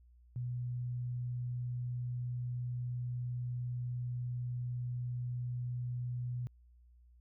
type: tone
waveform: sine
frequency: 122.9 Hz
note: B2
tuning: 8 cents flat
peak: -35 dBFS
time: 0.36-6.47 s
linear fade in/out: 0 ms
effects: added 60 Hz sine -59 dBFS peak until 7.2 s